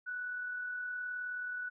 sine tone with amplitude modulation, 1480 Hz, F#6, in tune, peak -35 dBFS, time 0.06-1.7 s, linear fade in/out 20 ms, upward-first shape sine, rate 39.1 Hz, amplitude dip 30%, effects none

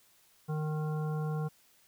harmonic tone, 153.9 Hz, D#3, 19 cents flat, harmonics 1 / 3 / 5 / 7 / 9, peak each -31 / -41 / -45 / -48 / -50 dBFS, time 0.48-1.49 s, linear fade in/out 20 ms, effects white hiss -65 dBFS RMS until 1.87 s

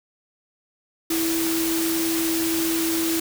sine tone in noise, 328.5 Hz, E4, 6 cents flat, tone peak -22 dBFS, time 1.1-3.2 s, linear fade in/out 5 ms, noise white, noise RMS -27 dBFS, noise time 1.1-3.2 s, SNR +2 dB, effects none

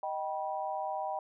sine chord, Eb augmented, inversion none, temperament just, 622.3 / 777.8 / 972.3 Hz, Eb5 / G5 / B5, 0 / -14 / -27 cents, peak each -38 / -35 / -39 dBFS, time 0.03-1.19 s, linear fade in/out 2 ms, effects none

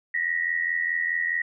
sine tone pair together, 1864.7 / 1949.5 Hz, A#6 / B6, 0 / -23 cents, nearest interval minor second, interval 77 cents, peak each -26 dBFS, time 0.14-1.42 s, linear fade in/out 5 ms, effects none

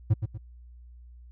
triangle tone with echo, 107.4 Hz, A2, 41 cents flat, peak -15 dBFS, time 0.1-0.14 s, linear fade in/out 10 ms, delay 120 ms, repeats 2, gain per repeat -8 dB, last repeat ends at 0.38 s, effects added 60 Hz sine -46 dBFS peak until 1.31 s

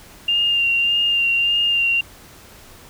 sine tone with vibrato, 2794 Hz, F7, in tune, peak -15 dBFS, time 0.28-2.01 s, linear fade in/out 5 ms, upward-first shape sine, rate 1.7 Hz, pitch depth 23 cents each way, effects pink hiss -44 dBFS RMS until 2.89 s

